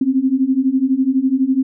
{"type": "beating tone pair", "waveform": "sine", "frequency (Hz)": [256.5, 268.5], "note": ["C4", "C4"], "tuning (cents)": [-34, 45], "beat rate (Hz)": 12, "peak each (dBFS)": [-17, -15], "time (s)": [0.01, 1.63], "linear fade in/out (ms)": 5, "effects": []}